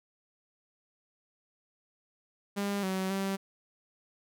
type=tone with pitch steps; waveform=sawtooth; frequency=201.1 / 189 / 194.4 Hz; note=G3 / F#3 / G3; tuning=+44 / +37 / -14 cents; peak=-26 dBFS; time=2.56-3.37 s; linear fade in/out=20 ms; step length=270 ms; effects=none